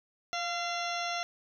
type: harmonic tone with a mistuned harmonic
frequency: 686 Hz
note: F5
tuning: 31 cents flat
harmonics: 1 / 2 / 3 / 4 / 5 / 6 / 8 / 9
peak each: -35 / -38 / -40 / -41 / -42 / -43 / -44 / -45 dBFS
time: 0.33-1.23 s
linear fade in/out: 0 ms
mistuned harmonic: 1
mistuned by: +29 cents
effects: 11-bit